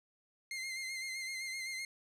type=tone with vibrato; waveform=sawtooth; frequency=2100 Hz; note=C7; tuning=6 cents sharp; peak=-35 dBFS; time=0.51-1.85 s; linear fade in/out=2 ms; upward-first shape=sine; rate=7.8 Hz; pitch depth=37 cents each way; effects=low-pass 10000 Hz 12 dB/octave